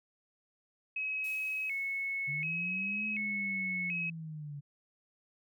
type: tone with vibrato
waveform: sine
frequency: 2369 Hz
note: D7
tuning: 14 cents sharp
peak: -32 dBFS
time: 0.96-4.1 s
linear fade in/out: 5 ms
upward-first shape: square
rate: 0.68 Hz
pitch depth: 130 cents each way
type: noise with exponential decay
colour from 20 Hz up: blue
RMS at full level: -50 dBFS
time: 1.24-2.99 s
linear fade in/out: 2 ms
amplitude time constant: 380 ms
type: linear two-way sweep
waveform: sine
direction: up then down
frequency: 141.6 to 215.3 to 141.6 Hz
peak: -39 dBFS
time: 2.27-4.61 s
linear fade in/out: 20 ms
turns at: 3.06 s
effects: MP3 96 kbps